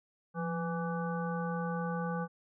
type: harmonic tone with a mistuned harmonic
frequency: 166 Hz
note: E3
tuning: 12 cents sharp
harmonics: 1 / 3 / 5 / 7 / 9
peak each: -34 / -39 / -41 / -42 / -44 dBFS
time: 0.34-2.28 s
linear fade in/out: 50 ms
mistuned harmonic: 1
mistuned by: +77 cents
effects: none

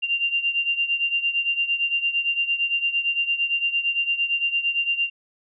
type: beating tone pair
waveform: sine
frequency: 2778 / 2786.8 Hz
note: F7 / F7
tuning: -10 / -4 cents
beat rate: 8.8 Hz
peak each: -22 / -26 dBFS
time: 0.02-5.1 s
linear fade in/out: 20 ms
effects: none

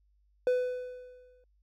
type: tone with exponential decay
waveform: triangle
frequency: 500 Hz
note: B4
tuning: 21 cents sharp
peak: -20 dBFS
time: 0.47-1.44 s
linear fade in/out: 1 ms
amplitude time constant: 210 ms
effects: added 50 Hz sine -65 dBFS peak until 1.62 s

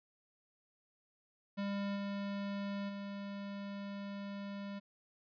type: tone with level steps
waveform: square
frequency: 200 Hz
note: G3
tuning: 35 cents sharp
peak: -36 / -38 / -42 dBFS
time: 1.57-4.8 s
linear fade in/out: 20 ms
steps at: 1.95 / 2.88 s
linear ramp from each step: 20 ms
effects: resampled to 11025 Hz

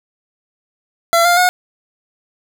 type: tone with pitch steps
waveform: 25% pulse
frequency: 677 / 700.1 / 723.9 Hz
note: E5 / F5 / F#5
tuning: +46 / +4 / -38 cents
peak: -6 dBFS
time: 1.13-1.49 s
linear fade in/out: 0 ms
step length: 120 ms
effects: none

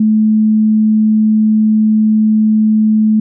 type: tone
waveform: sine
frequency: 216.3 Hz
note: A3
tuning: 29 cents flat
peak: -7 dBFS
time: 0-3.2 s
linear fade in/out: 5 ms
effects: none

